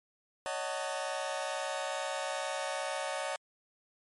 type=chord; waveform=sawtooth; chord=D# half-diminished seventh; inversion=third; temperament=just; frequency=560 / 622.3 / 746.7 / 896 Hz; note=C#5 / D#5 / F#5 / A5; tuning=+18 / 0 / +16 / +31 cents; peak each=-34 / -35 / -36 / -37 dBFS; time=0.46-3.36 s; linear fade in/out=0 ms; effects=MP3 48 kbps